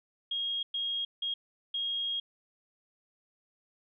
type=tone bursts at uneven times; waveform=sine; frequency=3264 Hz; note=G#7; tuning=31 cents flat; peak=-30 dBFS; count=4; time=0.31-0.63 / 0.74-1.05 / 1.22-1.34 / 1.74-2.2 s; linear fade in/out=5 ms; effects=none